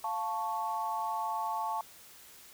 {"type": "chord", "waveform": "sine", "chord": "F augmented", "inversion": "none", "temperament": "equal", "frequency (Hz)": [698.5, 880, 1108.7], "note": ["F5", "A5", "C#6"], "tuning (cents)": [0, 0, 0], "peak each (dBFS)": [-39, -33, -37], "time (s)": [0.04, 1.81], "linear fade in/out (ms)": 2, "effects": ["white hiss -54 dBFS RMS until 2.53 s"]}